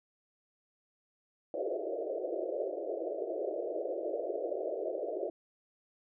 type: band-pass noise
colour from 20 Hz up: white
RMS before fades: -36 dBFS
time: 1.54-5.3 s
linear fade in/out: 2 ms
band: 330 to 660 Hz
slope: 96 dB/octave
effects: none